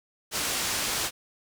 white low-pass noise, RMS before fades -29 dBFS, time 0.31-1.11 s, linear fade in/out 50 ms, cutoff 8400 Hz, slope 12 dB/octave, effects none

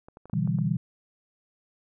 clicks, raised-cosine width 1 ms, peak -32 dBFS, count 7, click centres 0.085 / 0.171 / 0.256 / 0.298 / 0.337 / 0.475 / 0.587 s
sine chord, E minor seventh, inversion second, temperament equal, 123.47 / 146.83 / 164.81 / 196 Hz, B2 / D3 / E3 / G3, 0 / 0 / 0 / 0 cents, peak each -29 / -30 / -27 / -29 dBFS, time 0.33-0.77 s, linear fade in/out 5 ms
effects none

